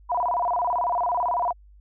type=tone with vibrato; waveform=sine; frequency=830.6 Hz; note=G#5; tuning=in tune; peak=-21 dBFS; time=0.09-1.53 s; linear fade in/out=20 ms; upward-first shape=square; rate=18 Hz; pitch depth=290 cents each way; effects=added 50 Hz sine -48 dBFS peak until 1.8 s